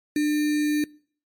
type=tone with sample-and-hold; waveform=sine; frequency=298.7 Hz; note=D4; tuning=29 cents sharp; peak=-19 dBFS; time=0.16-0.84 s; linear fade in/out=2 ms; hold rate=2100 Hz; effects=noise-tail reverb RT60 0.5 s tail -24 dB re dry + MP3 64 kbps